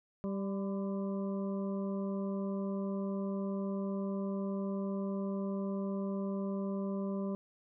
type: harmonic tone with a mistuned harmonic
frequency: 196 Hz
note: G3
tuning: in tune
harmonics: 1 / 2 / 3 / 5 / 6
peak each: -34 / -41 / -43 / -50 / -54 dBFS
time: 0.24-7.35 s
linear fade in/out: 0 ms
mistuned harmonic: 5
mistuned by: +54 cents
effects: none